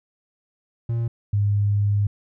triangle / sine tone pair in turn, 116.54 / 102.24 Hz, A#2 / G#2, 0 / -27 cents, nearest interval major second, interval 227 cents, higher first, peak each -19 / -17 dBFS, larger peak second, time 0.89-1.08 / 1.33-2.07 s, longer second, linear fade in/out 5 ms, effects none

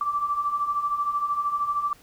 sine beating tone pair, 1156 / 1169 Hz, D6 / D6, -28 / -8 cents, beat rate 13 Hz, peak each -30 / -24 dBFS, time 0.01-1.93 s, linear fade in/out 2 ms, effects pink hiss -54 dBFS RMS until 2.02 s

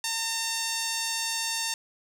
sawtooth tone with band-pass filter, 908 Hz, A#5, 46 cents flat, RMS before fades -30 dBFS, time 0.04-1.74 s, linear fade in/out 2 ms, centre 6400 Hz, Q 1.1, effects none

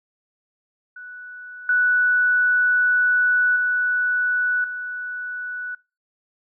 sine tone with level steps, 1480 Hz, F#6, in tune, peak -35 / -15 / -18 / -27 dBFS, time 0.96-5.75 s, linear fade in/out 5 ms, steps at 1.69 / 3.56 / 4.64 s, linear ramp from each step 2 ms, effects noise-tail reverb RT60 0.3 s tail -24 dB re dry

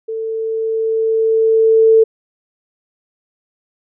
sine tone with level ramp, 445.6 Hz, A4, 22 cents sharp, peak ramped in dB -20 to -5 dBFS, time 0.08-2.04 s, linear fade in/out 10 ms, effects none

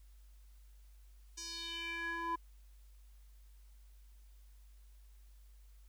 square tone with band-pass filter sweep, 335.3 Hz, E4, 30 cents sharp, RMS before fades -41 dBFS, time 1.37-2.36 s, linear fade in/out 10 ms, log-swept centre 6200 to 1000 Hz, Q 3.8, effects added 50 Hz sine -56 dBFS peak until 5.88 s + white hiss -73 dBFS RMS until 5.88 s

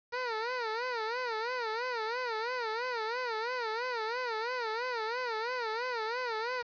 15% pulse tone with vibrato, 470.1 Hz, A#4, 15 cents sharp, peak -26 dBFS, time 0.12-6.63 s, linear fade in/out 20 ms, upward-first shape sine, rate 3 Hz, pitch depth 140 cents each way, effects resampled to 11025 Hz + 9-bit

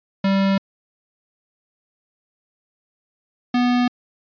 square tone pair in turn, 195 / 245.7 Hz, G3 / B3, -9 / -9 cents, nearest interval major third, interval 400 cents, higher second, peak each -16 dBFS, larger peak neither, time 0.24-0.58 / 3.54-3.88 s, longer neither, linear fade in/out 5 ms, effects resampled to 11025 Hz

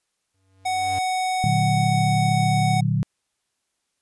square tone with exponential growth, 95.4 Hz, G2, 47 cents flat, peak -30 dBFS, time 0.34-0.99 s, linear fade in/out 5 ms, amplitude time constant 140 ms
square tone, 744 Hz, F#5, 9 cents sharp, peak -22 dBFS, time 0.65-2.81 s, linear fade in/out 10 ms
sine chord, Bb augmented, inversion none, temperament equal with one note detuned, 116.54 / 149.66 / 185 Hz, Bb2 / D3 / F#3, 0 / +33 / 0 cents, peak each -22 / -22 / -25 dBFS, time 1.44-3.03 s, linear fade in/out 0 ms
effects white hiss -75 dBFS RMS until 4.01 s + resampled to 24000 Hz

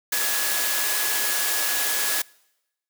sine tone in noise, 1686 Hz, G#6, 26 cents sharp, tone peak -31 dBFS, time 0.12-2.22 s, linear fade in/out 5 ms, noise white, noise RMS -24 dBFS, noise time 0.12-2.22 s, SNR -10 dB, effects noise-tail reverb RT60 0.9 s tail -25 dB re dry + high-pass 400 Hz 12 dB/octave

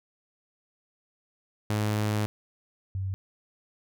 sawtooth / sine tone pair in turn, 106 / 95.64 Hz, G#2 / G2, +36 / -42 cents, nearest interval major second, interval 178 cents, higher first, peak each -21 / -28 dBFS, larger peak first, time 1.7-2.26 / 2.95-3.14 s, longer first, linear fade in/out 0 ms, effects none

